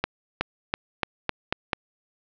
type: accelerating click train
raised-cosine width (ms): 0.3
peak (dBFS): -6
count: 7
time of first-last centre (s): 0.04-1.732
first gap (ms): 370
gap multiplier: 0.89
effects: low-pass 4000 Hz 12 dB/octave